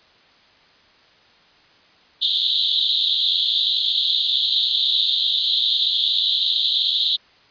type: band-pass noise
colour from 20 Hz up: pink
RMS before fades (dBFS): -20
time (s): 2.21-7.17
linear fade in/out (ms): 20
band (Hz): 3300 to 4100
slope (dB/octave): 96
effects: white hiss -53 dBFS RMS until 7.5 s + resampled to 11025 Hz